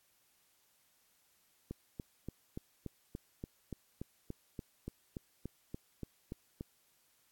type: click train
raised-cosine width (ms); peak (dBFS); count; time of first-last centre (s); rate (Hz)
3; -28; 18; 1.71-6.609; 3.47
effects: white hiss -72 dBFS RMS until 7.31 s + AAC 64 kbps